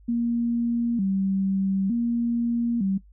sine tone with vibrato, 213.4 Hz, G#3, 47 cents sharp, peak -21 dBFS, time 0.08-2.98 s, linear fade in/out 10 ms, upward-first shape square, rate 0.55 Hz, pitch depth 170 cents each way, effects noise-tail reverb RT60 0.1 s tail -17 dB re dry + added 50 Hz sine -49 dBFS peak until 3.12 s

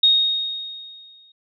sine tone with exponential decay, 3729 Hz, A#7, in tune, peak -10 dBFS, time 0.03-1.32 s, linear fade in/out 5 ms, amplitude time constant 280 ms, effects none

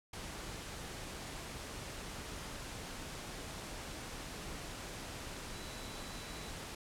sine tone in noise, 3951 Hz, B7, in tune, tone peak -55 dBFS, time 5.54-6.5 s, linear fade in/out 5 ms, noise pink, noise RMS -45 dBFS, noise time 0.13-6.75 s, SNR -13 dB, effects low-pass 10000 Hz 12 dB/octave

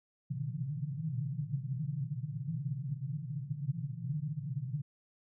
white band-pass noise, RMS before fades -37 dBFS, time 0.3-4.82 s, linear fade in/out 10 ms, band 120 to 160 Hz, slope 96 dB/octave, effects none

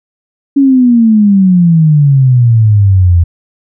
sine exponential sweep, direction down, 282.2 to 83.4 Hz, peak -3 dBFS, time 0.56-3.24 s, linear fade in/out 10 ms, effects none

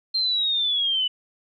sine linear sweep, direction down, 4186 to 2960 Hz, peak -20 dBFS, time 0.14-1.08 s, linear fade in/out 10 ms, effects none

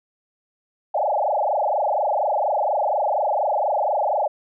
sine tone with frequency modulation, 716 Hz, F5, 43 cents sharp, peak -18 dBFS, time 0.94-4.28 s, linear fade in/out 10 ms, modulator 24.2 Hz, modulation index 6.1, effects none

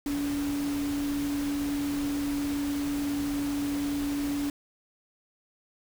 sine tone in noise, 286.2 Hz, D4, 45 cents flat, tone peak -27 dBFS, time 0.06-4.5 s, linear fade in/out 2 ms, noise pink, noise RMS -39 dBFS, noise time 0.06-4.5 s, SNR +9 dB, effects none

